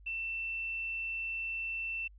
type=tone with quantisation; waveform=sine; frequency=2680 Hz; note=E7; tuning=28 cents sharp; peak=-34 dBFS; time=0.06-2.08 s; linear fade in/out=10 ms; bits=10; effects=added 50 Hz sine -53 dBFS peak until 2.18 s + resampled to 8000 Hz